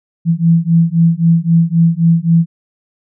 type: beating tone pair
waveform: sine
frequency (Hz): 164.8 / 168.6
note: E3 / E3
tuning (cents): 0 / +39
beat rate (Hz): 3.8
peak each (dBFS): -11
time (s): 0.25-2.46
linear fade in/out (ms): 50
effects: none